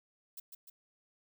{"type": "noise with echo", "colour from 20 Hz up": "violet", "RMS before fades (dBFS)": -45, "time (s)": [0.37, 0.4], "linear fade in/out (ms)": 5, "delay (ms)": 150, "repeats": 2, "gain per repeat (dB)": -4, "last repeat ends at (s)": 0.7, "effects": []}